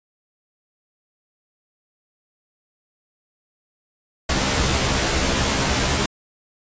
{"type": "noise with comb filter", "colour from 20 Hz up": "pink", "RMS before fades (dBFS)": -20, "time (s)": [4.29, 6.06], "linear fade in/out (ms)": 5, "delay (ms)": 15, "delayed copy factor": 0.95, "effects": ["resampled to 16000 Hz"]}